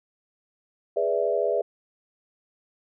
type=chord; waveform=sine; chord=E dominant seventh; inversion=first; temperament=equal with one note detuned; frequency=415.3 / 493.9 / 585 / 659.3 Hz; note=G#4 / B4 / D5 / E5; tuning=0 / 0 / -7 / 0 cents; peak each=-27 dBFS; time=0.96-1.62 s; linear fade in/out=10 ms; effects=none